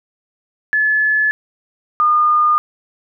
sine tone pair in turn, 1721 / 1216.9 Hz, A6 / D#6, -39 / -39 cents, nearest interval tritone, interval 600 cents, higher first, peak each -12 / -10 dBFS, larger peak second, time 0.73-1.31 / 2-2.58 s, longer neither, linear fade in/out 0 ms, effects none

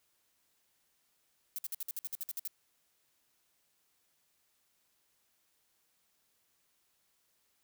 violet noise bursts, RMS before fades -38 dBFS, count 12, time 1.56-2.476 s, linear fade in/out 0 ms, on 25 ms, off 56 ms, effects white hiss -75 dBFS RMS until 7.63 s

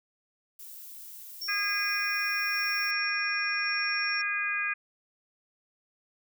violet noise, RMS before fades -45 dBFS, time 0.59-2.91 s, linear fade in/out 5 ms
sine tone with tremolo, 5490 Hz, F8, 31 cents flat, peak -33 dBFS, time 1.41-4.22 s, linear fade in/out 10 ms, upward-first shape square, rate 0.89 Hz, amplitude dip 25%
harmonic tone, 409 Hz, G#4, 26 cents flat, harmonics 3 / 4 / 5 / 6, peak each -37 / -31 / -36 / -31 dBFS, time 1.48-4.74 s, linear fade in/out 10 ms
effects none

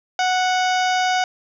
harmonic tone with a mistuned harmonic, 738 Hz, F#5, 5 cents flat, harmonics 1 / 2 / 3 / 4 / 5 / 6 / 7 / 8 / 9, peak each -18 / -24 / -28 / -30 / -32 / -34 / -35 / -36 / -37 dBFS, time 0.19-1.24 s, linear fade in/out 2 ms, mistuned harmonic 6, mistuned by +100 cents, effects 9-bit

